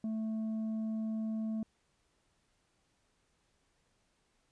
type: tone with tanh clipping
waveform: sine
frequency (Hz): 220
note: A3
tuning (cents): 0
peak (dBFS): -34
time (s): 0.04-1.63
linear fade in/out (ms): 2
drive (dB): 4
effects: pink hiss -75 dBFS RMS until 4.51 s + resampled to 22050 Hz